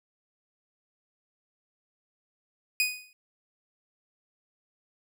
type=tone with exponential decay; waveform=sawtooth; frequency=2487 Hz; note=D#7; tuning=1 cent flat; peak=-17 dBFS; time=2.8-3.13 s; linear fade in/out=1 ms; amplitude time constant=71 ms; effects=none